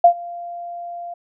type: tone with ADSR envelope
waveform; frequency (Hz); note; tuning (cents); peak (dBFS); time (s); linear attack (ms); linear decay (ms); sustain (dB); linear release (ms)
sine; 694; F5; -11; -4; 0.04-1.14; 5; 86; -24; 7
effects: none